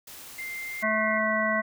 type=noise; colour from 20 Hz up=white; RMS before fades=-44 dBFS; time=0.07-0.83 s; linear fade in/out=5 ms
type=tone with pitch glide; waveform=sine; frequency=2093 to 2115 Hz; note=C7 to C7; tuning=0 to +18 cents; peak=-33 dBFS; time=0.38-1.19 s; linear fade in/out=10 ms; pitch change=+18 cents; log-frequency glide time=0.63-1 s
type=harmonic tone; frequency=217.2 Hz; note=A3; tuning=22 cents flat; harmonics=1 / 3 / 5 / 7 / 9; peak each=-31 / -28 / -30 / -32 / -27 dBFS; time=0.82-1.62 s; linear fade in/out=20 ms
effects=none